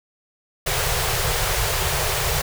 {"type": "band-stop noise", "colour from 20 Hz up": "pink", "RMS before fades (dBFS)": -22, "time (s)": [0.66, 2.42], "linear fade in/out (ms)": 10, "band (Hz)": [160, 370], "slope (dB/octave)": 96, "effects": []}